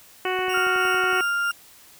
harmonic tone, 370 Hz, F#4, in tune, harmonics 1 / 2 / 3 / 4 / 5 / 6 / 7 / 8, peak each -26 / -29 / -31 / -32 / -33 / -34 / -34 / -35 dBFS, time 0.25-1.21 s, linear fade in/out 2 ms
click train, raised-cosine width 1 ms, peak -25 dBFS, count 9, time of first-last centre 0.39-1.131 s, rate 10.8 Hz
sawtooth tone with tremolo, 2800 Hz, F7, 4 cents sharp, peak -27 dBFS, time 0.49-1.52 s, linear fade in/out 5 ms, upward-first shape sine, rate 3.1 Hz, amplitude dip 45%
sine tone, 1396.9 Hz, F6, in tune, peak -21 dBFS, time 0.54-1.51 s, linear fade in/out 2 ms
effects white hiss -50 dBFS RMS until 1.99 s

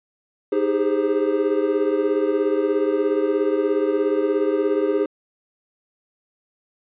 triangle chord, Ab major seventh, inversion second, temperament equal with one note detuned, 311.1 / 398.4 / 415.3 / 523.3 Hz, Eb4 / G4 / Ab4 / C5, 0 / +28 / 0 / 0 cents, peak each -22 / -20 / -21 / -24 dBFS, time 0.52-5.06 s, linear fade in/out 5 ms, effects resampled to 8000 Hz

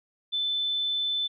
sine tone, 3520 Hz, A7, in tune, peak -25 dBFS, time 0.32-1.28 s, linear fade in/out 20 ms, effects none

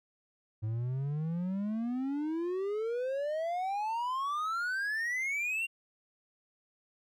triangle exponential sweep, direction up, 106.1 to 2794 Hz, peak -29 dBFS, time 0.62-5.67 s, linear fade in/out 20 ms, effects none

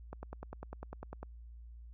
click train, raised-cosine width 1 ms, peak -29 dBFS, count 12, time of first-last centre 0.13-1.23 s, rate 10 Hz, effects added 58 Hz sine -48 dBFS peak until 1.93 s

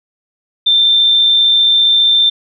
sine tone with amplitude modulation, 3573 Hz, A7, 26 cents sharp, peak -6 dBFS, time 0.66-2.3 s, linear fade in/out 10 ms, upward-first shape sine, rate 115 Hz, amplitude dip 25%, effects none

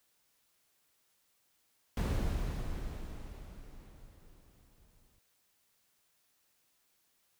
brown noise with exponential decay, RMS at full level -29 dBFS, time 1.97-5.19 s, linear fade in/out 2 ms, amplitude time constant 700 ms, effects white hiss -74 dBFS RMS until 7.39 s

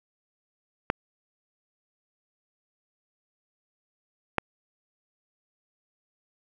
clicks, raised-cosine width 0.5 ms, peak -7 dBFS, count 2, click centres 0.901 / 4.383 s, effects 8-bit

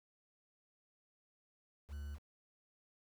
triangle tone with quantisation, 72.1 Hz, D2, 31 cents flat, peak -40 dBFS, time 1.88-2.19 s, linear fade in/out 50 ms, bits 10, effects none

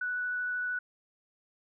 sine tone with vibrato, 1480 Hz, F#6, in tune, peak -30 dBFS, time 0.01-0.79 s, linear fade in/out 5 ms, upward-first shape triangle, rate 13 Hz, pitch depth 9 cents each way, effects none

